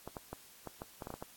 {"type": "clicks", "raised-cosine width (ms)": 1, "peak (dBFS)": -27, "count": 10, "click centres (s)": [0.076, 0.168, 0.33, 0.673, 0.819, 1.022, 1.071, 1.104, 1.14, 1.225], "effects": ["white hiss -58 dBFS RMS until 1.36 s", "AAC 64 kbps"]}